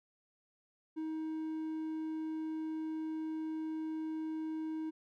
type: tone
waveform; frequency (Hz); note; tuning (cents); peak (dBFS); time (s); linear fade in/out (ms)
triangle; 315.8; D#4; +26; -34; 0.96-4.91; 20
effects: none